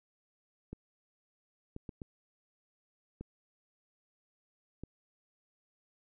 clicks, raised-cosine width 3 ms, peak -29 dBFS, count 6, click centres 0.73 / 1.764 / 1.892 / 2.018 / 3.21 / 4.836 s, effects none

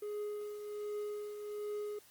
triangle tone with tremolo, 417.4 Hz, G#4, 9 cents sharp, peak -34 dBFS, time 0.02-1.99 s, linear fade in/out 5 ms, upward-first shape triangle, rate 1.3 Hz, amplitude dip 55%, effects white hiss -62 dBFS RMS until 2.1 s + Opus 24 kbps

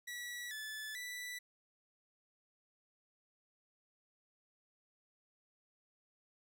sawtooth tone with pitch steps, 1941 / 1736 / 1973 Hz, B6 / A6 / B6, -31 / -24 / -2 cents, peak -39 dBFS, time 0.07-1.39 s, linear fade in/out 10 ms, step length 440 ms, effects none

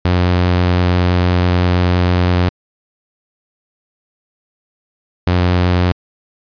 sawtooth tone pair in turn, 89.4 / 89.4 Hz, F2 / F2, +41 / +41 cents, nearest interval unison, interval 0 cents, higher neither, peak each -7 dBFS, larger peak neither, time 0.05-2.49 / 5.27-5.92 s, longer first, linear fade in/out 0 ms, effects resampled to 11025 Hz

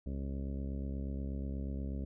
harmonic tone, 68.3 Hz, C#2, 25 cents flat, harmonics 1 / 2 / 3 / 4 / 5 / 6 / 7 / 8 / 9, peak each -37 / -45 / -43 / -46 / -57 / -53 / -58 / -55 / -59 dBFS, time 0.06-2.05 s, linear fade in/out 5 ms, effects none

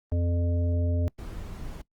harmonic tone, 86.3 Hz, F2, 20 cents flat, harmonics 1 / 3 / 5 / 7, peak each -23 / -34 / -40 / -37 dBFS, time 0.12-1.08 s, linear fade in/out 0 ms
brown noise, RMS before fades -37 dBFS, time 1.18-1.82 s, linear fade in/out 10 ms
effects noise-tail reverb RT60 0.1 s tail -23 dB re dry + Opus 24 kbps

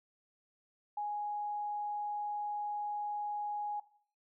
sine tone, 830.6 Hz, G#5, in tune, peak -34 dBFS, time 0.97-3.8 s, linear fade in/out 5 ms, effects noise-tail reverb RT60 0.5 s tail -17 dB re dry

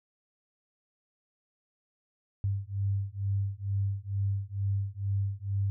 sine beating tone pair, 98 / 100.2 Hz, G2 / G2, 0 / +38 cents, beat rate 2.2 Hz, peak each -31 dBFS, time 2.44-5.7 s, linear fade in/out 0 ms, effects none

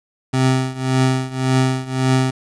25% pulse tone with tremolo, 130.5 Hz, C3, 4 cents flat, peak -8 dBFS, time 0.33-2.31 s, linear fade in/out 10 ms, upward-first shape triangle, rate 1.8 Hz, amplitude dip 90%, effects resampled to 22050 Hz + 8-bit

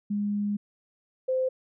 sine tone pair in turn, 205.4 / 517.6 Hz, G#3 / C5, -19 / -19 cents, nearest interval octave + major third, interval 1600 cents, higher second, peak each -25 / -23 dBFS, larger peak second, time 0.1-0.57 / 1.28-1.49 s, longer first, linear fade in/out 10 ms, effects none

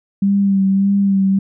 sine tone with vibrato, 196.3 Hz, G3, 3 cents sharp, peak -11 dBFS, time 0.22-1.39 s, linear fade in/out 5 ms, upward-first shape sine, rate 1.7 Hz, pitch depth 30 cents each way, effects none

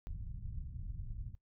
pink low-pass noise, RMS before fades -43 dBFS, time 0.07-1.35 s, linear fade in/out 0 ms, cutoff 130 Hz, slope 24 dB/octave, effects noise-tail reverb RT60 0.1 s tail -18 dB re dry

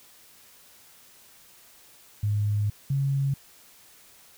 sine tone pair in turn, 103.83 / 137.8 Hz, G#2 / C#3, 0 / -10 cents, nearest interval perfect fourth, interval 490 cents, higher second, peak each -22 dBFS, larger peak neither, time 2.23-2.7 / 2.9-3.34 s, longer first, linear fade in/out 5 ms, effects white hiss -54 dBFS RMS until 4.37 s

